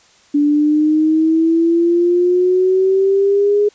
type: exponential sweep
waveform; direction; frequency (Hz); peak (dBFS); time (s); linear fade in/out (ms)
sine; up; 289.3 to 416; -10; 0.34-3.69; 10
effects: white hiss -50 dBFS RMS until 3.74 s + resampled to 16000 Hz